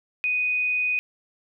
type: tone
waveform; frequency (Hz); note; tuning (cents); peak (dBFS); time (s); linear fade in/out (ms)
sine; 2489; D#7; 0; -21; 0.24-0.99; 0
effects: none